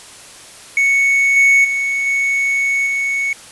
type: tone with level steps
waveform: triangle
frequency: 2217 Hz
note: C#7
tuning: in tune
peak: -9 / -6 / -14 / -12 / -14 dBFS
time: 0.77-3.33 s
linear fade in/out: 2 ms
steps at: 1.36 / 1.64 / 2.06 / 2.86 s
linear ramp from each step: 10 ms
effects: white hiss -38 dBFS RMS until 3.51 s + resampled to 24000 Hz